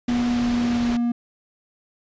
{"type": "low-pass noise", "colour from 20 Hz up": "pink", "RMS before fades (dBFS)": -32, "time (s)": [0.08, 0.97], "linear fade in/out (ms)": 5, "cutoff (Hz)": 5300, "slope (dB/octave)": 12}
{"type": "tone with pitch glide", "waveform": "triangle", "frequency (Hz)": [241.9, 238], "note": ["B3", "A#3"], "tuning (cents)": [-36, 36], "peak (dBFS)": -17, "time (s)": [0.08, 1.12], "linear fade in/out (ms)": 5, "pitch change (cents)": -28, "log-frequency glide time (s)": [0.29, 0.94]}
{"effects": ["resampled to 16000 Hz"]}